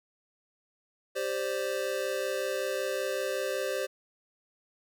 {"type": "chord", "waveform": "square", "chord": "G suspended fourth", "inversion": "none", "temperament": "just", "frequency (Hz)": [392, 522.7, 588], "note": ["G4", "C5", "D5"], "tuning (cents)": [0, -2, 2], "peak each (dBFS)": [-36, -33, -36], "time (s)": [1.15, 3.87], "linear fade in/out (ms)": 20, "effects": []}